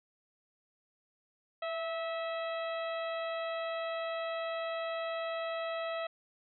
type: harmonic tone with a mistuned harmonic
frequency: 650 Hz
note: E5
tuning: 24 cents flat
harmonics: 1 / 2 / 3 / 4 / 5 / 6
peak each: -35 / -41 / -45 / -47 / -49 / -51 dBFS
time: 1.62-6.07 s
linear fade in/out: 5 ms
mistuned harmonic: 1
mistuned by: +30 cents
effects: none